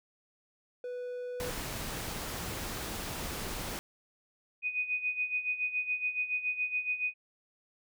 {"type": "tone", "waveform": "triangle", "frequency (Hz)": 493.9, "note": "B4", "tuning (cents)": 0, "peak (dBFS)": -34, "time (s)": [0.84, 1.5], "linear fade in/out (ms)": 2}
{"type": "noise", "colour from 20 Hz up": "pink", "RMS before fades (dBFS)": -38, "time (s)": [1.4, 3.79], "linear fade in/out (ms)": 0}
{"type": "tone with tremolo", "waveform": "sine", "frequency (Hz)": 2489, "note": "D#7", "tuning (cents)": 0, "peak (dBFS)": -27, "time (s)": [4.62, 7.14], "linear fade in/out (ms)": 50, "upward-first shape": "sine", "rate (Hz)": 7.1, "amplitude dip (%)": 75}
{"effects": []}